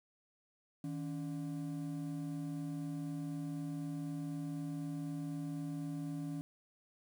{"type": "ring-modulated tone", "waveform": "triangle", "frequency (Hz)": 220, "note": "A3", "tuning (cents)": 0, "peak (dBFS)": -33, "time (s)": [0.84, 6.41], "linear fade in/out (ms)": 0, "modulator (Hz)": 62, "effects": ["10-bit"]}